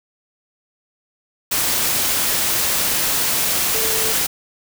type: tone in noise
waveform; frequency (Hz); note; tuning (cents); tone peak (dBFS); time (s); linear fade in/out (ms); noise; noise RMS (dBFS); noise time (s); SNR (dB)
sine; 443.2; A4; +13; -27; 3.74-4.13; 10; white; -19; 1.51-4.27; -11
effects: none